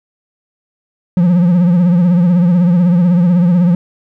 triangle tone with vibrato, 175.8 Hz, F3, 12 cents sharp, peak -5 dBFS, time 1.17-3.75 s, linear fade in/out 2 ms, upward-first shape triangle, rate 16 Hz, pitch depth 100 cents each way, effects none

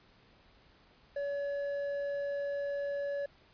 sine tone with hard clipping, 567 Hz, C#5, 39 cents sharp, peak -34 dBFS, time 1.16-3.26 s, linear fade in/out 5 ms, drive 5 dB, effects pink hiss -63 dBFS RMS until 3.53 s + resampled to 11025 Hz

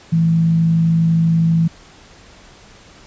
sine tone with frequency modulation, 164.81 Hz, E3, in tune, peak -11 dBFS, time 0.12-1.68 s, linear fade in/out 10 ms, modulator 52.3 Hz, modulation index 0.22, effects pink hiss -44 dBFS RMS until 3.06 s + resampled to 16000 Hz

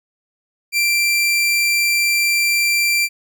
sawtooth tone, 2357 Hz, D7, 6 cents sharp, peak -11 dBFS, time 0.72-3.09 s, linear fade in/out 50 ms, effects none

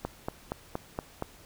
click train, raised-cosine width 1 ms, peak -17 dBFS, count 6, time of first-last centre 0.05-1.224 s, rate 4.26 Hz, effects pink hiss -54 dBFS RMS until 1.45 s

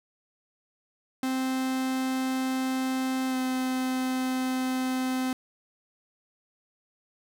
45% pulse tone with pitch glide, 260.8 to 257.8 Hz, C4 to C4, -5 to -26 cents, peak -26 dBFS, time 1.23-5.33 s, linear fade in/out 2 ms, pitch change -21 cents, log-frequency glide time 3.28-3.36 s, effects none

